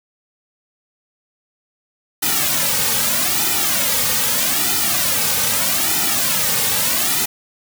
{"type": "noise with flanger", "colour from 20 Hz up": "white", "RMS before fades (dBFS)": -18, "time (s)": [2.22, 7.26], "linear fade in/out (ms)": 10, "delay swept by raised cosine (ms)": [1.8, 3], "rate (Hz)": 0.8, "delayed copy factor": -0.95, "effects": []}